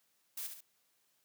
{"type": "noise with echo", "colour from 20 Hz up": "blue", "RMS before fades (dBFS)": -41, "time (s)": [0.37, 0.47], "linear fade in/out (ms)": 5, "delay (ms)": 69, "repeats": 2, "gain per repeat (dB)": -6, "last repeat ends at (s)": 0.608, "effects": ["white hiss -75 dBFS RMS until 1.24 s", "high-pass 100 Hz 12 dB/octave"]}